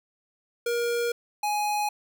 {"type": "tone pair in turn", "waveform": "square", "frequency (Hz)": [473.6, 834.9], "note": ["A#4", "G#5"], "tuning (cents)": [27, 9], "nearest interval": "minor seventh", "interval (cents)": 982, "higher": "second", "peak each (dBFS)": [-25, -25], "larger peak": "neither", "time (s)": [[0.66, 1.12], [1.43, 1.89]], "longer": "neither", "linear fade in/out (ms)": 5, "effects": []}